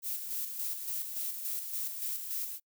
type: noise with tremolo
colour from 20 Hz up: violet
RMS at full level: -35 dBFS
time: 0.02-2.6 s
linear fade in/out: 50 ms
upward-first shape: square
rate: 3.5 Hz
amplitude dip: 45%
effects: noise-tail reverb RT60 0.1 s tail -25 dB re dry